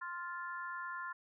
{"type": "harmonic tone", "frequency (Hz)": 349.2, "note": "F4", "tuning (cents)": 0, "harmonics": [3, 4, 5], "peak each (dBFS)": [-43, -44, -46], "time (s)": [0.01, 1.13], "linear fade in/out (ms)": 10, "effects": []}